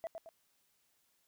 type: tone with echo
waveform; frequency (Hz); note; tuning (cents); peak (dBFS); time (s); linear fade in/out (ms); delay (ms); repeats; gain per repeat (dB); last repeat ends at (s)
sine; 659.3; E5; 0; -34; 0.04-0.07; 0; 110; 2; -7; 0.29
effects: tanh soft clip ceiling -35 dBFS + white hiss -75 dBFS RMS until 1.27 s